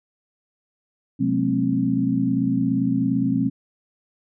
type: tone cluster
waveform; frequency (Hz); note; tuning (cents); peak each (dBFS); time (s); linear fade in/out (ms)
sine; 126.8 / 180.3 / 209.8 / 230 / 267.4; B2 / F#3 / G#3 / A#3 / C4; +46 / -45 / +18 / -23 / +38; -27 / -26 / -26 / -28 / -21; 1.19-3.5; 20
effects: none